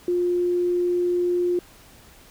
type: tone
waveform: sine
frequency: 353.8 Hz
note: F4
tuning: 23 cents sharp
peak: -19 dBFS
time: 0.08-1.59 s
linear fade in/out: 2 ms
effects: pink hiss -50 dBFS RMS until 2.3 s